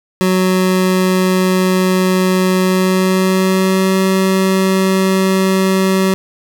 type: tone with pitch glide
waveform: 25% pulse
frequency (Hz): 185.5 to 190.06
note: F#3 to F#3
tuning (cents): +5 to +47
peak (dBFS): -7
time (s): 0.21-6.14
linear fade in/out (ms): 0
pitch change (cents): +42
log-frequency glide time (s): 2.61-4
effects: none